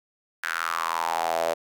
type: tone with high-pass filter sweep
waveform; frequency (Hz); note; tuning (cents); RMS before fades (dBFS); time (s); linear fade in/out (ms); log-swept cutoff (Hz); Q
sawtooth; 83; E2; +12; -27; 0.43-1.54; 10; 1600 to 580; 5.3
effects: none